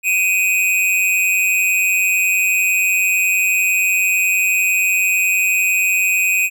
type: tone with amplitude modulation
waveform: square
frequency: 2498 Hz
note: D#7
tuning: 6 cents sharp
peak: -11 dBFS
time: 0.03-6.5 s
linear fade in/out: 50 ms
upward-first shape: sine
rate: 189 Hz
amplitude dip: 70%
effects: none